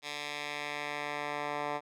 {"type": "tone with band-pass filter sweep", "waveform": "10% pulse", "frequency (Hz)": 146.83, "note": "D3", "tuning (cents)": 0, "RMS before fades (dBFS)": -37, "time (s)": [0.02, 1.81], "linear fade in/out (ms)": 50, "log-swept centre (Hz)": [3500, 1100], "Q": 1.1, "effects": []}